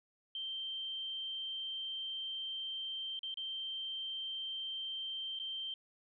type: tone with dropouts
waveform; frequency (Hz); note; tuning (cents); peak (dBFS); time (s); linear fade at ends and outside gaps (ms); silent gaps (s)
sine; 3136; G7; 0; -38; 0.35-5.74; 2; 3.192-3.231 / 3.342-3.372 / 5.39-5.398
effects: none